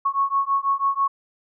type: beating tone pair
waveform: sine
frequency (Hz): 1100 / 1106.1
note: C#6 / C#6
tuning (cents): -14 / -4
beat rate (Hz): 6.1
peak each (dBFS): -22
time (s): 0.05-1.08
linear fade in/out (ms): 10
effects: none